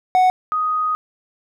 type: tone pair in turn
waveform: triangle / sine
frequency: 740 / 1247.9 Hz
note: F#5 / D#6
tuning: 0 / +5 cents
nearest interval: major sixth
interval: 905 cents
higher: second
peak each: -9 / -17 dBFS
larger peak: first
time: 0.15-0.3 / 0.52-0.95 s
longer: second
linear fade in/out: 0 ms
effects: none